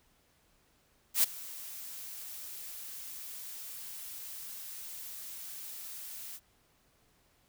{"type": "noise with ADSR envelope", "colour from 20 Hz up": "blue", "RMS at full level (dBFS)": -23, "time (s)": [1.14, 6.4], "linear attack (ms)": 94, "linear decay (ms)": 14, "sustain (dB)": -21, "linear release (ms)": 52, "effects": ["pink hiss -69 dBFS RMS until 7.48 s"]}